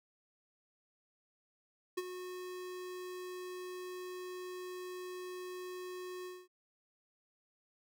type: tone with ADSR envelope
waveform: square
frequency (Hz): 364.3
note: F#4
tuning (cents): -27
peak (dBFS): -33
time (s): 1.97-6.48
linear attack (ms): 10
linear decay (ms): 36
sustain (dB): -10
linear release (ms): 230
effects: none